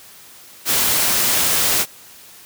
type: noise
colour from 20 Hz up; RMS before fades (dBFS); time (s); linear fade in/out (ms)
white; -17; 0.65-1.86; 50
effects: white hiss -43 dBFS RMS until 2.45 s + high-pass 60 Hz 12 dB/octave